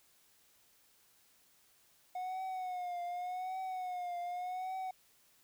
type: tone with vibrato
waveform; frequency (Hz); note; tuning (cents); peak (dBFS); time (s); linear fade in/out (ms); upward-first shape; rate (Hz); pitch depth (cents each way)
triangle; 728; F#5; -28; -35; 2.15-4.91; 5; triangle; 0.86; 73
effects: white hiss -68 dBFS RMS until 5.43 s